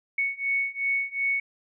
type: beating tone pair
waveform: sine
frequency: 2217 / 2219.7 Hz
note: C#7 / C#7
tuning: 0 / +2 cents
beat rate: 2.7 Hz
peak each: -28 / -27 dBFS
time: 0.18-1.4 s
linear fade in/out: 5 ms
effects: none